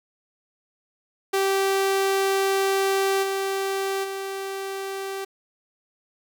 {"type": "tone with level steps", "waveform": "sawtooth", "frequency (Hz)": 389.1, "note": "G4", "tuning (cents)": -13, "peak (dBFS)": [-16, -20, -25], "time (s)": [1.33, 5.25], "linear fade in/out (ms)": 10, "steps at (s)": [3.22, 4.03], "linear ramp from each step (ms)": 20, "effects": ["9-bit"]}